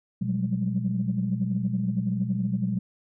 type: tone cluster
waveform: sine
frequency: 121.8 / 181.5 / 190.5 / 202.9 Hz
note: B2 / F#3 / G3 / G#3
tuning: -24 / -33 / -49 / -40 cents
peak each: -29 dBFS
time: 0.21-2.79 s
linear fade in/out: 10 ms
effects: tanh soft clip ceiling -14 dBFS

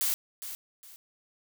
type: noise with echo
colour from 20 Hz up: blue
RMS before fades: -28 dBFS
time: 0.01-0.14 s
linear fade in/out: 0 ms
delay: 410 ms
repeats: 2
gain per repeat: -11 dB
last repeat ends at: 0.96 s
effects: none

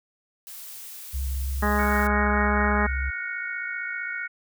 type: noise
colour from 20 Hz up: blue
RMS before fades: -40 dBFS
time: 0.47-2.07 s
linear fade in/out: 0 ms
type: tone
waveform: sine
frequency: 67 Hz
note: C2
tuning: 42 cents sharp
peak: -25 dBFS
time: 1.13-3.11 s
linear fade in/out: 20 ms
type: harmonic tone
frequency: 207.7 Hz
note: G#3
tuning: in tune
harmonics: 1 / 2 / 3 / 4 / 5 / 6 / 7 / 8 / 9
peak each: -26 / -30 / -32 / -29 / -31 / -29 / -35 / -31 / -32 dBFS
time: 1.62-2.87 s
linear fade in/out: 10 ms
type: chord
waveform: sine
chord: Gb major seventh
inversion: third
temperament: equal with one note detuned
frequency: 1424.6 / 1480 / 1864.7 / 2217 Hz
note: F6 / Gb6 / Bb6 / Db7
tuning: +34 / 0 / 0 / 0 cents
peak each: -34 / -34 / -35 / -34 dBFS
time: 1.78-4.28 s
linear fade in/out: 20 ms
effects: none

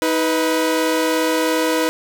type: tone pair together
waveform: sawtooth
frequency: 316.9 / 493.9 Hz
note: D#4 / B4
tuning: +32 / 0 cents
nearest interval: minor sixth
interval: 768 cents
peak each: -15 dBFS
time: 0.02-1.89 s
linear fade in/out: 0 ms
effects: none

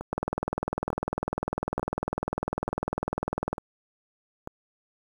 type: two click trains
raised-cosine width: 1 ms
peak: -20 / -13 dBFS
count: 6 / 69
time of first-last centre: 0.01-4.474 / 0.13-3.53 s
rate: 1.12 / 20 Hz
effects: 8-bit

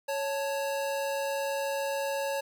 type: tone pair together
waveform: square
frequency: 554.4 / 880.9 Hz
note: C#5 / A5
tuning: 0 / +2 cents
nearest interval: minor sixth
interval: 802 cents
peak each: -31 / -36 dBFS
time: 0.08-2.41 s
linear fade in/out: 10 ms
effects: none

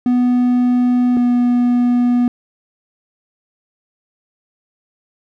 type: tone pair in turn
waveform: triangle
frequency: 246.9 / 243.9 Hz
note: B3 / B3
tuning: 0 / -21 cents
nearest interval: unison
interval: 21 cents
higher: first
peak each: -9 dBFS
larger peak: neither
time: 0.06-1.17 / 1.17-2.28 s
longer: neither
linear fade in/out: 2 ms
effects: none

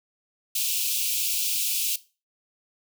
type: high-pass noise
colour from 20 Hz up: white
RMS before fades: -26 dBFS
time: 0.55-1.96 s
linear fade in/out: 5 ms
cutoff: 2400 Hz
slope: 96 dB/octave
effects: noise-tail reverb RT60 0.3 s tail -17 dB re dry

